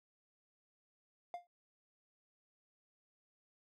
triangle tone with exponential decay, 702 Hz, F5, 9 cents sharp, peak -35 dBFS, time 1.34-1.47 s, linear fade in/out 1 ms, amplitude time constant 27 ms, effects none

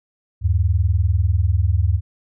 sine tone pair together, 77.62 / 97.8 Hz, D#2 / G2, -4 / -4 cents, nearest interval major third, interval 400 cents, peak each -17 dBFS, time 0.41-2.01 s, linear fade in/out 50 ms, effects none

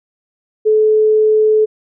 sine tone, 431.5 Hz, A4, 34 cents flat, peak -8 dBFS, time 0.65-1.66 s, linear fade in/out 20 ms, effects none

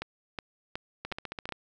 two click trains, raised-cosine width 0.3 ms, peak -20 / -18 dBFS, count 8 / 5, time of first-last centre 1.05-1.523 / 0.02-1.491 s, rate 14.8 / 2.72 Hz, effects none

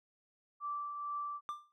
sine tone with tremolo, 1167 Hz, D6, 11 cents flat, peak -35 dBFS, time 0.6-1.41 s, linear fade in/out 50 ms, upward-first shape triangle, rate 2.2 Hz, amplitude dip 45%
triangle tone with exponential decay, 1185 Hz, D6, 15 cents sharp, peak -32 dBFS, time 1.49-1.72 s, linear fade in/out 0 ms, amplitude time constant 48 ms
effects none

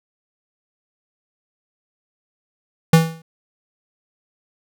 square tone with exponential decay, 163.1 Hz, E3, 18 cents flat, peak -6 dBFS, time 2.93-3.22 s, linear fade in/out 5 ms, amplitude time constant 61 ms, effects none

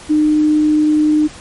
sine tone, 304.2 Hz, D#4, 39 cents flat, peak -9 dBFS, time 0.09-1.28 s, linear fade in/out 20 ms, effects pink hiss -36 dBFS RMS until 1.4 s + MP3 48 kbps

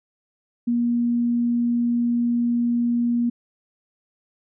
sine tone, 238.1 Hz, A#3, 37 cents sharp, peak -18 dBFS, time 0.67-3.3 s, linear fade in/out 10 ms, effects none

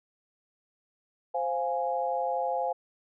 sine chord, F minor, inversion second, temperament equal, 523.3 / 698.5 / 830.6 Hz, C5 / F5 / Ab5, 0 / 0 / 0 cents, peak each -31 dBFS, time 1.34-2.73 s, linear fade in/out 10 ms, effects none

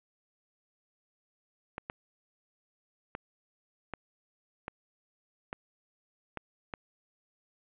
clicks, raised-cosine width 0.5 ms, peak -21 dBFS, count 8, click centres 1.781 / 1.899 / 3.151 / 3.937 / 4.681 / 5.529 / 6.373 / 6.738 s, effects resampled to 8000 Hz + 9-bit

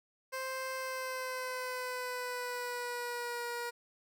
15% pulse tone with pitch glide, 523.3 to 477.1 Hz, C5 to A#4, 0 to +40 cents, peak -30 dBFS, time 0.32-3.71 s, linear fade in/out 20 ms, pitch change -160 cents, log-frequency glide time 0.75-3.45 s, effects none

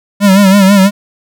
square tone with vibrato, 196.3 Hz, G3, 3 cents sharp, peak -4 dBFS, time 0.2-0.91 s, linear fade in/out 50 ms, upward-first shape sine, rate 6.1 Hz, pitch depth 75 cents each way, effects none

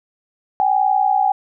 sine tone pair together, 765 / 825.4 Hz, G5 / G#5, -42 / -11 cents, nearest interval minor second, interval 131 cents, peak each -16 dBFS, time 0.6-1.32 s, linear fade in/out 0 ms, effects none

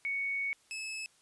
sine / sawtooth tone pair in turn, 2225 / 2598 Hz, C#7 / E7, +6 / -26 cents, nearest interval minor third, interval 268 cents, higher second, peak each -31 / -34 dBFS, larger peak first, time 0.05-0.53 / 0.71-1.06 s, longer first, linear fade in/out 0 ms, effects white hiss -66 dBFS RMS until 1.21 s + resampled to 24000 Hz

